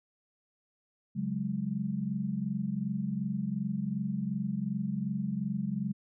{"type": "chord", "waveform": "sine", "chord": "C# suspended fourth", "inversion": "none", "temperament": "equal", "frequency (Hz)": [138.59, 185, 207.7], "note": ["C#3", "F#3", "G#3"], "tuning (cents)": [0, 0, 0], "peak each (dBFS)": [-37, -34, -33], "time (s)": [1.15, 5.93], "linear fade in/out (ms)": 20, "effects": []}